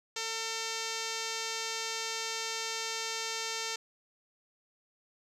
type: tone with low-pass filter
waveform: 5% pulse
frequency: 450 Hz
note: A4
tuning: 39 cents sharp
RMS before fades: -36 dBFS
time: 0.16-3.76 s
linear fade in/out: 5 ms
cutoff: 7600 Hz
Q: 3.2
effects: none